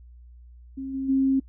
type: tone with level steps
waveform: sine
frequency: 268 Hz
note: C4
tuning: 42 cents sharp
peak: -30 / -26 / -18 dBFS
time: 0.77-1.4 s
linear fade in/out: 10 ms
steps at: 0.93 / 1.08 s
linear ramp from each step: 20 ms
effects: noise-tail reverb RT60 0.1 s tail -23 dB re dry + added 60 Hz sine -45 dBFS peak until 1.48 s